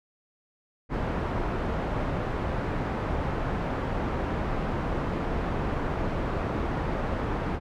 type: low-pass noise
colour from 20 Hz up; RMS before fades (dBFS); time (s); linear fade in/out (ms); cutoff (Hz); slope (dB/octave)
pink; -29; 0.89-7.6; 50; 1300; 12
effects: none